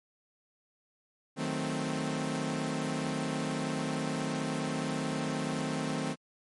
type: chord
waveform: sawtooth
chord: D# diminished seventh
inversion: none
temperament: equal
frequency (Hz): 155.56 / 185 / 220 / 261.6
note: D#3 / F#3 / A3 / C4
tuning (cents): 0 / 0 / 0 / 0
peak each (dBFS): -32 / -36 / -33 / -31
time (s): 1.36-6.16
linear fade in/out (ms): 50
effects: MP3 48 kbps